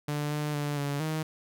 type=tone with pitch steps; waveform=sawtooth; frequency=147.5 / 149.4 / 146.1 / 142.6 / 156.8 Hz; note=D3 / D3 / D3 / C#3 / D#3; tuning=+8 / +30 / -9 / +49 / +14 cents; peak=-25 dBFS; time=0.08-1.23 s; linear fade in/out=5 ms; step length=230 ms; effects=none